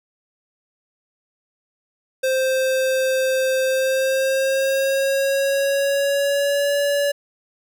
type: tone with pitch glide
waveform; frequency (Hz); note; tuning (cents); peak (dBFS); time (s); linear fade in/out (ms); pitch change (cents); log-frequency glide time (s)
square; 523.3 to 570.7; C5 to D5; 0 to -50; -18; 2.23-7.12; 10; +150; 3.65-6.75
effects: none